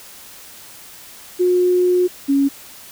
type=tone pair in turn; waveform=sine; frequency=360.3 / 277.5 Hz; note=F#4 / C#4; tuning=-46 / +2 cents; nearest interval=perfect fourth; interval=452 cents; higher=first; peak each=-12 dBFS; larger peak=neither; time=1.39-2.08 / 2.28-2.49 s; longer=first; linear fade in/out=20 ms; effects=white hiss -40 dBFS RMS until 2.91 s